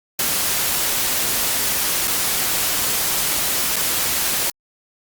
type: noise with dropouts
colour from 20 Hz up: white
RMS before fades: -20 dBFS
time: 0.19-4.5 s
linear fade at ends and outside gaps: 2 ms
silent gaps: 2.074-2.078 / 3.759-3.764 s
effects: Opus 48 kbps